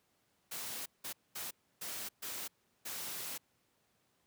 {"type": "noise bursts at uneven times", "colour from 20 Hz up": "white", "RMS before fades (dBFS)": -42, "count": 6, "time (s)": [[0.51, 0.86], [1.04, 1.13], [1.35, 1.51], [1.81, 2.09], [2.22, 2.48], [2.85, 3.38]], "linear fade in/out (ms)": 10, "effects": ["pink hiss -75 dBFS RMS until 4.26 s", "high-pass 100 Hz 12 dB/octave"]}